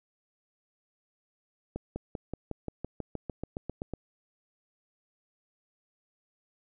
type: accelerating click train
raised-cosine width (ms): 2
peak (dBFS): -21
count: 15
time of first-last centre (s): 1.76-3.937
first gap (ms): 200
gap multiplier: 0.96
effects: none